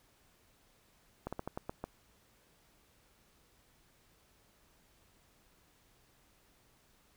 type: slowing click train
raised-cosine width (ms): 1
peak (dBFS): -24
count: 7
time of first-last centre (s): 1.27-1.84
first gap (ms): 56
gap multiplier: 1.21
effects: pink hiss -68 dBFS RMS until 7.16 s